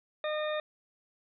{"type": "harmonic tone", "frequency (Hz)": 610, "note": "D#5", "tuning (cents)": -34, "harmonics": [1, 2, 3, 4, 6], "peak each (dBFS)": [-31, -39, -40, -45, -42], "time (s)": [0.24, 0.6], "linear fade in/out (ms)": 2, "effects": []}